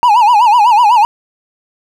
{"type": "tone with vibrato", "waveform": "triangle", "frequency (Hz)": 901, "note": "A5", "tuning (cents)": 41, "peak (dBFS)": -3, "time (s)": [0.03, 1.05], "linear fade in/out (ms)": 0, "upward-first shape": "sine", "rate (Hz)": 8, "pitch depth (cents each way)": 170, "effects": []}